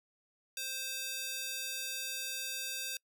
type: tone with high-pass filter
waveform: square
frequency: 523.3 Hz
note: C5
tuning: in tune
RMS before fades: -39 dBFS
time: 0.57-2.97 s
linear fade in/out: 2 ms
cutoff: 3300 Hz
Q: 0.79
effects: noise-tail reverb RT60 0.1 s tail -26 dB re dry